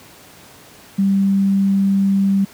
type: tone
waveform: sine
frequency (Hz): 196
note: G3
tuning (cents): 0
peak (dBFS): -12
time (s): 0.98-2.45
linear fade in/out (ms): 10
effects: pink hiss -43 dBFS RMS until 2.53 s + high-pass 100 Hz 12 dB/octave